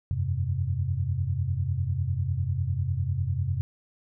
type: chord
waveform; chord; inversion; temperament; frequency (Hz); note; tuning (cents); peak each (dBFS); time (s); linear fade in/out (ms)
sine; F suspended second; none; equal with one note detuned; 87.31 / 97.32 / 130.81; F2 / G2 / C3; 0 / -12 / 0; -29; 0.11-3.61; 0
effects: none